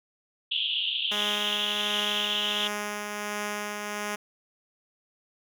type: band-pass noise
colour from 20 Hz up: white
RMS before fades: -29 dBFS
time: 0.51-2.68 s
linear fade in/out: 10 ms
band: 2800 to 3500 Hz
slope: 96 dB/octave
type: tone with tremolo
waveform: 5% pulse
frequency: 207.7 Hz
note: G#3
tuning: in tune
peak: -18 dBFS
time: 1.11-4.16 s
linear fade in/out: 10 ms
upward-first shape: triangle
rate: 1.4 Hz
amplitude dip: 35%
effects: none